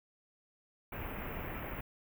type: band-stop noise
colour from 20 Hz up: pink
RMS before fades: -41 dBFS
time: 0.92-1.81 s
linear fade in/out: 5 ms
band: 2700 to 14000 Hz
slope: 48 dB/octave
effects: none